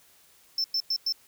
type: tone bursts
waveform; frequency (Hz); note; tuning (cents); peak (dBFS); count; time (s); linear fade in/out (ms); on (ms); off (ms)
triangle; 5330; E8; +18; -23; 4; 0.58-1.124; 2; 61; 100
effects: white hiss -59 dBFS RMS until 1.27 s